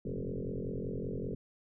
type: tone with frequency modulation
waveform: sine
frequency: 130.4 Hz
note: C3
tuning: 5 cents flat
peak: -34 dBFS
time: 0.05-1.35 s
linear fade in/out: 5 ms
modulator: 45.2 Hz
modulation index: 7.8
effects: none